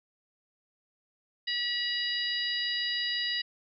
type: harmonic tone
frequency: 966 Hz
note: B5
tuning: 39 cents flat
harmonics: 2 / 3 / 4 / 5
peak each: -34 / -34 / -34 / -34 dBFS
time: 1.47-3.42 s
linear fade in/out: 10 ms
effects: none